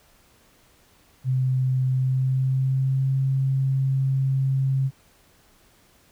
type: tone with pitch glide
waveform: sine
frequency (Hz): 129.6 to 134.09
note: C3 to C3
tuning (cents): -16 to +43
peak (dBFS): -19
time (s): 1.24-4.91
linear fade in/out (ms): 50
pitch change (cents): +59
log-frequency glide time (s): 1.89-3.14
effects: pink hiss -58 dBFS RMS until 6.11 s